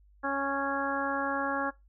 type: harmonic tone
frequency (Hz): 276.6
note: C#4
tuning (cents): -4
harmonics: 1 / 2 / 3 / 4 / 5 / 6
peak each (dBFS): -35 / -35 / -35 / -35 / -35 / -35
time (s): 0.23-1.71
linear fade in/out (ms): 20
effects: noise-tail reverb RT60 0.2 s tail -20 dB re dry + added 50 Hz sine -57 dBFS peak until 1.88 s